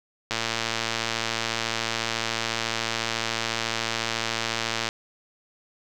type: click train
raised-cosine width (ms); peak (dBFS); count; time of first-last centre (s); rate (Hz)
0.2; -8; 523; 0.31-4.889; 114
effects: none